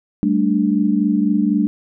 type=chord; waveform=sine; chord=G suspended second; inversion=none; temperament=equal; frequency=196 / 220 / 293.7 Hz; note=G3 / A3 / D4; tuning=0 / 0 / 0 cents; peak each=-18 dBFS; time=0.23-1.67 s; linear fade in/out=0 ms; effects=none